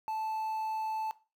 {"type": "tone with quantisation", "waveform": "triangle", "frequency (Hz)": 876, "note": "A5", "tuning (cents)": -8, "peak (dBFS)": -30, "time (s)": [0.08, 1.11], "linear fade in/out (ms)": 0, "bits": 10, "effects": ["noise-tail reverb RT60 0.3 s tail -17 dB re dry"]}